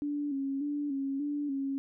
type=tone with vibrato; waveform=sine; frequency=282.1 Hz; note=C#4; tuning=30 cents sharp; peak=-30 dBFS; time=0.02-1.78 s; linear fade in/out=0 ms; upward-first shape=square; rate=1.7 Hz; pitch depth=54 cents each way; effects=none